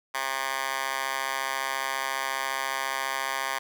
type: tone with high-pass filter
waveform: 10% pulse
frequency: 134.5 Hz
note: C3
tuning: 48 cents sharp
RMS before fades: -30 dBFS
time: 0.14-3.59 s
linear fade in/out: 10 ms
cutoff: 1200 Hz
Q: 3
effects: none